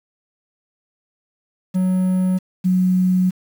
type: tone pair in turn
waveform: triangle / sine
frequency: 185 / 183.83 Hz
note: F#3 / F#3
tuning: 0 / -11 cents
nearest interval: unison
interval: 11 cents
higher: first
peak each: -13 dBFS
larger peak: neither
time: 1.74-2.39 / 2.64-3.31 s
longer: second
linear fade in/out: 20 ms
effects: 7-bit